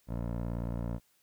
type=tone with low-pass filter; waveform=15% pulse; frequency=58.27 Hz; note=A#1; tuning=in tune; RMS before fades=-35 dBFS; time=0.07-1 s; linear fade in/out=50 ms; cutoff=880 Hz; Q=0.7; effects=white hiss -70 dBFS RMS until 1.22 s

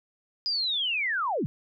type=linear sweep; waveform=sine; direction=down; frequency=4978 to 102.9 Hz; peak=-25 dBFS; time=0.46-1.46 s; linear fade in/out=0 ms; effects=none

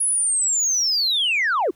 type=linear sweep; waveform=sine; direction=down; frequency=10548 to 293.4 Hz; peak=-16 dBFS; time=0-1.71 s; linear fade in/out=10 ms; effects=tanh soft clip ceiling -15 dBFS + pink hiss -61 dBFS RMS until 1.75 s

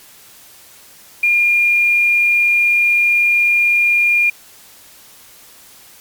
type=tone with quantisation; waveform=sine; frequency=2412 Hz; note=D7; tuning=46 cents sharp; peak=-10 dBFS; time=1.23-4.3 s; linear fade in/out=5 ms; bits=6; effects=white hiss -43 dBFS RMS until 6 s + MP3 96 kbps

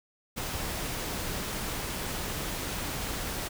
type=noise; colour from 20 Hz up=pink; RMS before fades=-34 dBFS; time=0.36-3.49 s; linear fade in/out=20 ms; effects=none

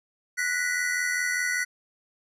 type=tone cluster; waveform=square; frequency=1477 / 1924 / 2009 Hz; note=F#6 / B6 / B6; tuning=-3 / -46 / +29 cents; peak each=-30 dBFS; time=0.37-1.65 s; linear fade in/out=20 ms; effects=low-pass 12000 Hz 12 dB/octave

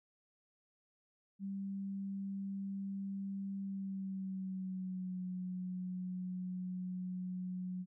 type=tone with pitch glide; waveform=sine; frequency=196 to 182.87 Hz; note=G3 to F#3; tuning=0 to -20 cents; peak=-38 dBFS; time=1.39-7.86 s; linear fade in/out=50 ms; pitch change=-120 cents; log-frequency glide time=3.61-5.22 s; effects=none

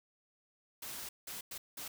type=noise bursts at uneven times; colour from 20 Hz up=white; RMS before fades=-44 dBFS; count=4; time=0.82-1.09 / 1.27-1.41 / 1.51-1.58 / 1.77-1.88 s; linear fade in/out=5 ms; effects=none

